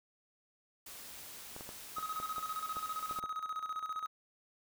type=noise; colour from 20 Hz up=white; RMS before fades=-49 dBFS; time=0.86-3.2 s; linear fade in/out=5 ms
type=clicks; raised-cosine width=1 ms; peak=-32 dBFS; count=10; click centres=1.564 / 1.609 / 1.691 / 1.984 / 2.201 / 2.382 / 2.768 / 3.111 / 3.188 / 3.239 s
type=tone with tremolo; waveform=triangle; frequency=1267 Hz; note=D#6; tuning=31 cents sharp; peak=-33 dBFS; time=1.96-4.07 s; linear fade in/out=10 ms; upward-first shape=square; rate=15 Hz; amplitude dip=65%
effects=none